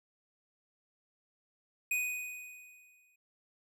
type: tone with exponential decay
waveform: square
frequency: 2489 Hz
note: D#7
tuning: in tune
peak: -29 dBFS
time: 1.91-3.16 s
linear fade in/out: 5 ms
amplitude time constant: 270 ms
effects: none